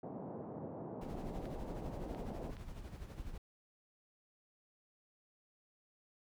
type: band-pass noise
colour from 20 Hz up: pink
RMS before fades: -46 dBFS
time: 0.03-2.51 s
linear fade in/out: 2 ms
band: 130 to 790 Hz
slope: 24 dB/octave
type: noise with tremolo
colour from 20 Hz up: brown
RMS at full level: -44 dBFS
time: 1.01-3.38 s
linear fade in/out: 5 ms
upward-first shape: sine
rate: 12 Hz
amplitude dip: 55%
type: clicks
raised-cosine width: 0.3 ms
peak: -38 dBFS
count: 3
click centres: 1.456 / 2.148 / 2.568 s
effects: none